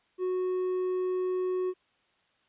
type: tone with hard clipping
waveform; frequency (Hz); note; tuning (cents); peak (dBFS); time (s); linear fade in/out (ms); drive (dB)
sine; 367.9; F#4; -10; -28; 0.18-1.74; 50; 3
effects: white hiss -69 dBFS RMS until 2.48 s + resampled to 8000 Hz